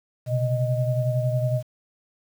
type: tone cluster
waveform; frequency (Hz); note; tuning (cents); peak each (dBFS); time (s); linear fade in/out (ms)
sine; 123.9 / 134.8 / 620; B2 / C#3 / D#5; +6 / -48 / -6; -22 / -29 / -27; 0.26-1.63; 50
effects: 8-bit